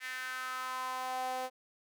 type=tone with high-pass filter sweep; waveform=sawtooth; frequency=256.8 Hz; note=C4; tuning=32 cents flat; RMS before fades=-38 dBFS; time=0-1.5 s; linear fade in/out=50 ms; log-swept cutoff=1900 to 620 Hz; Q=4.2; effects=none